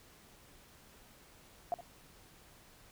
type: tone with echo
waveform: sine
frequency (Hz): 698.5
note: F5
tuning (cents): 0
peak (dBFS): -30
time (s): 1.72-1.74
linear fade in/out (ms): 0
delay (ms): 67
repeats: 1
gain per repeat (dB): -15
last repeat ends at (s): 1.807
effects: pink hiss -60 dBFS RMS until 2.91 s